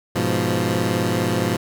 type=chord; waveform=15% pulse; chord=F diminished; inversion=first; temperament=equal; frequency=103.83 / 123.47 / 174.61 Hz; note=Ab2 / Cb3 / F3; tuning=0 / 0 / 0 cents; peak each=-17 dBFS; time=0.15-1.57 s; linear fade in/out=10 ms; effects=none